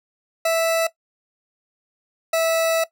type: tone pair in turn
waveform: 40% pulse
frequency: 658 / 654.3 Hz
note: E5 / E5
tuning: -3 / -13 cents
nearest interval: unison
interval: 10 cents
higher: first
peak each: -16 dBFS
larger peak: neither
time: 0.45-0.87 / 2.33-2.84 s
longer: second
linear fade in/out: 5 ms
effects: noise-tail reverb RT60 0.1 s tail -17 dB re dry